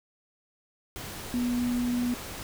sine tone in noise, 243.8 Hz, B3, 22 cents flat, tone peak -25 dBFS, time 1.34-2.14 s, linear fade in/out 0 ms, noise pink, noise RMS -39 dBFS, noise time 0.96-2.43 s, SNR +11 dB, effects none

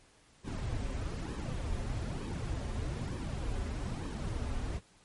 brown noise with flanger, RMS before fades -36 dBFS, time 0.43-4.81 s, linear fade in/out 50 ms, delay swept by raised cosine 1.4 to 6.4 ms, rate 1.1 Hz, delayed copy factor -0.65, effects pink hiss -63 dBFS RMS until 5.04 s + MP3 48 kbps

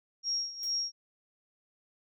sine tone with tremolo, 5588 Hz, F8, in tune, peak -28 dBFS, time 0.23-0.92 s, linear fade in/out 50 ms, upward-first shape sine, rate 2.4 Hz, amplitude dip 80%
blue noise with exponential decay, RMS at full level -45 dBFS, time 0.63-0.78 s, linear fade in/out 1 ms, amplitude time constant 32 ms
effects none

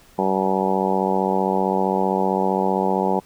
harmonic tone, 95.4 Hz, G2, 47 cents flat, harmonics 2 / 3 / 4 / 5 / 6 / 7 / 8 / 9 / 10, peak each -24 / -30 / -25 / -26 / -28 / -30 / -27 / -24 / -30 dBFS, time 0.18-3.2 s, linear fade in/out 10 ms, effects pink hiss -52 dBFS RMS until 3.25 s

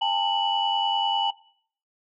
sine tone cluster, 805 / 895 / 2955 Hz, G5 / A5 / F#7, +46 / +29 / -3 cents, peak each -26 / -25 / -25 dBFS, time 0.01-1.31 s, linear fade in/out 10 ms, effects noise-tail reverb RT60 0.6 s tail -21 dB re dry + tanh soft clip ceiling -12 dBFS

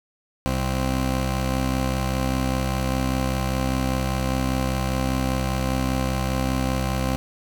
15% pulse tone pair together, 65.04 / 261.6 Hz, C2 / C4, -10 / 0 cents, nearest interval 2 octaves, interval 2410 cents, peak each -16 / -22 dBFS, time 0.46-7.16 s, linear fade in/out 0 ms, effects none

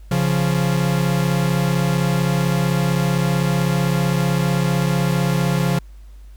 45% pulse tone pair together, 138.45 / 174.1 Hz, C#3 / F3, -2 / -5 cents, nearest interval major third, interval 397 cents, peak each -19 dBFS, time 0.11-5.79 s, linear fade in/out 5 ms, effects added 50 Hz sine -37 dBFS peak until 6.36 s + pink hiss -58 dBFS RMS until 6.36 s

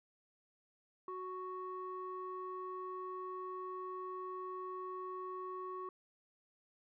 square tone with low-pass filter, 370 Hz, F#4, in tune, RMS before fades -44 dBFS, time 1.08-5.89 s, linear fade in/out 2 ms, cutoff 1000 Hz, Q 9.3, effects none

